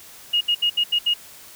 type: tone bursts at uneven times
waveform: sine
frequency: 2867 Hz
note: F7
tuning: 45 cents sharp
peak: -16 dBFS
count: 6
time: 0.33-0.41 / 0.48-0.55 / 0.62-0.7 / 0.77-0.84 / 0.92-0.99 / 1.06-1.14 s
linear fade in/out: 10 ms
effects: white hiss -44 dBFS RMS until 1.55 s